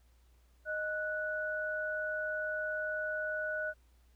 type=tone pair together; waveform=sine; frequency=619.3 / 1477 Hz; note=D#5 / F#6; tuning=-8 / -3 cents; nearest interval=octave + minor third; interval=1505 cents; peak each=-37 / -35 dBFS; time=0.65-3.74 s; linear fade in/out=50 ms; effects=added 60 Hz sine -62 dBFS peak until 4.15 s + pink hiss -73 dBFS RMS until 4.15 s